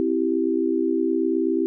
sine chord, C major, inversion none, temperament equal with one note detuned, 261.6 / 329.6 / 388.8 Hz, C4 / E4 / G4, 0 / 0 / -14 cents, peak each -25 / -22 / -24 dBFS, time 0-1.66 s, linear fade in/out 0 ms, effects none

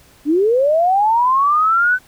sine linear sweep, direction up, 277.2 to 1523 Hz, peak -11 dBFS, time 0.25-1.99 s, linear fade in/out 50 ms, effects pink hiss -49 dBFS RMS until 2.07 s

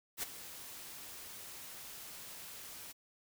white noise with ADSR envelope, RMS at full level -36 dBFS, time 0.17-2.93 s, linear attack 57 ms, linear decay 16 ms, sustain -13 dB, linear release 21 ms, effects none

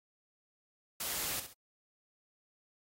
white noise with echo, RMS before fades -37 dBFS, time 1-1.4 s, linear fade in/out 5 ms, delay 66 ms, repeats 2, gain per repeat -9 dB, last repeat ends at 1.532 s, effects AAC 48 kbps

